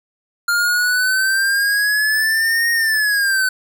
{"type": "exponential two-way sweep", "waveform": "square", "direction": "up then down", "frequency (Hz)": [1400, 1864.7, 1505], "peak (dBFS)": -15, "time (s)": [0.48, 3.49], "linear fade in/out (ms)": 5, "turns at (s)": 2.71, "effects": []}